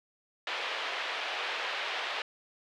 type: band-pass noise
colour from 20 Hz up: white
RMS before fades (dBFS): -35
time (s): 0.47-2.22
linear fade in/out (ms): 2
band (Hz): 460 to 3400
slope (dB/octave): 24
effects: none